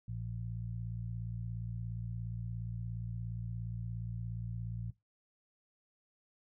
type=harmonic tone; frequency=57.1 Hz; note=A#1; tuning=35 cents flat; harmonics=1 / 2 / 3; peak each=-45 / -39 / -48 dBFS; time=0.08-4.91 s; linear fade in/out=5 ms; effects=noise-tail reverb RT60 0.2 s tail -18 dB re dry